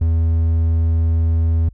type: tone with hard clipping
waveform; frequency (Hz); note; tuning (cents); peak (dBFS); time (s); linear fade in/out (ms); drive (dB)
triangle; 82.1; E2; -6; -14; 0.01-1.69; 5; 6
effects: added 50 Hz sine -40 dBFS peak until 1.73 s